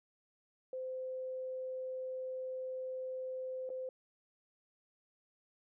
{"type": "tone with dropouts", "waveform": "sine", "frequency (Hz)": 516, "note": "C5", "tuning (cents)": -24, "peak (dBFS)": -38, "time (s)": [0.73, 3.89], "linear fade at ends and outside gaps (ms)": 2, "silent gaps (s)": [3.692, 3.701], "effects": []}